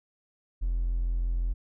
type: tone with hard clipping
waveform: triangle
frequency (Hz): 42.85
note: F1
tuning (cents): -32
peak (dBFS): -25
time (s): 0.61-1.54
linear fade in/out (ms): 20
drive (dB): 3
effects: none